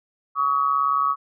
sine tone pair together, 1131 / 1269.5 Hz, C#6 / D#6, +34 / +34 cents, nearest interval major second, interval 200 cents, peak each -20 / -22 dBFS, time 0.35-1.16 s, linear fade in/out 50 ms, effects none

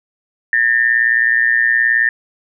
sine tone with amplitude modulation, 1800 Hz, A6, 39 cents sharp, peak -7 dBFS, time 0.53-2.09 s, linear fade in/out 2 ms, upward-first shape sine, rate 119 Hz, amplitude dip 80%, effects none

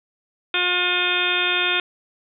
harmonic tone, 357.8 Hz, F4, 42 cents sharp, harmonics 1 / 2 / 3 / 4 / 5 / 6 / 7 / 8 / 9 / 10, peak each -29 / -32 / -32 / -25 / -31 / -31 / -23 / -34 / -27 / -25 dBFS, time 0.54-1.8 s, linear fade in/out 2 ms, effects none

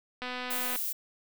click train, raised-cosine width 0.3 ms, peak -21 dBFS, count 136, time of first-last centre 0.22-0.76 s, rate 250 Hz
violet noise, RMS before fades -33 dBFS, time 0.5-0.93 s, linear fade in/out 10 ms
effects none

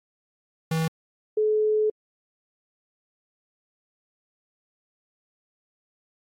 square / sine tone pair in turn, 161.3 / 428.8 Hz, E3 / A4, -37 / -45 cents, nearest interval octave + perfect fourth, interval 1692 cents, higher second, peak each -23 / -19 dBFS, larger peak second, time 0.71-0.88 / 1.37-1.9 s, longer second, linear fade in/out 5 ms, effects AAC 48 kbps

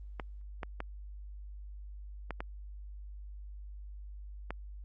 clicks, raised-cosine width 0.5 ms, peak -22 dBFS, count 6, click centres 0.198 / 0.632 / 0.804 / 2.307 / 2.405 / 4.506 s, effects added 50 Hz sine -43 dBFS peak until 4.84 s + Opus 24 kbps

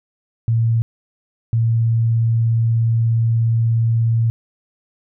sine tone pair in turn, 114.6 / 114.6 Hz, A#2 / A#2, -29 / -29 cents, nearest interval unison, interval 0 cents, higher neither, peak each -13 dBFS, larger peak neither, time 0.48-0.82 / 1.53-4.3 s, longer second, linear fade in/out 0 ms, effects none

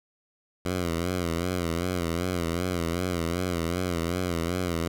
10% pulse tone with vibrato, 87.1 Hz, F2, 4 cents flat, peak -18 dBFS, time 0.65-4.88 s, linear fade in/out 5 ms, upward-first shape sine, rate 2.6 Hz, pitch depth 93 cents each way, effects none

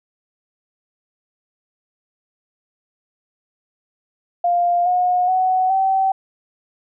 sine tone with pitch steps, 700 / 722.2 / 745.1 / 768.7 Hz, F5 / F#5 / F#5 / G5, +4 / -42 / +12 / -34 cents, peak -14 dBFS, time 4.44-6.12 s, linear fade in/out 5 ms, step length 420 ms, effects none

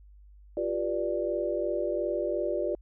sine chord, G dominant seventh, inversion third, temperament equal with one note detuned, 349.2 / 392 / 486 / 587.3 Hz, F4 / G4 / B4 / D5, 0 / 0 / -28 / 0 cents, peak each -32 / -34 / -35 / -30 dBFS, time 0.57-2.75 s, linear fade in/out 2 ms, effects added 50 Hz sine -50 dBFS peak until 2.81 s

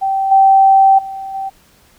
sine tone with level steps, 776 Hz, G5, 18 cents flat, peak -13 / -5 / -23 / -19 dBFS, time 0.01-1.5 s, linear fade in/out 20 ms, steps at 0.31 / 0.98 / 1.34 s, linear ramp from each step 10 ms, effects pink hiss -50 dBFS RMS until 1.98 s

